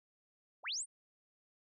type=linear sweep; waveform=sine; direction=up; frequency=382 to 9397 Hz; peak=-36 dBFS; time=0.63-0.86 s; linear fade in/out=50 ms; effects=none